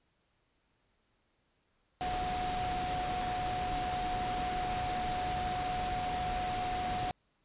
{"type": "tone in noise", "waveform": "sine", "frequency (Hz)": 731, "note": "F#5", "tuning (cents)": -21, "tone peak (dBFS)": -33, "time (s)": [2.01, 7.11], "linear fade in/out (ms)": 0, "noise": "pink", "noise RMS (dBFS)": -38, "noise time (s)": [2.01, 7.11], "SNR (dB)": 2, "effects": ["pink hiss -75 dBFS RMS until 7.44 s", "resampled to 8000 Hz"]}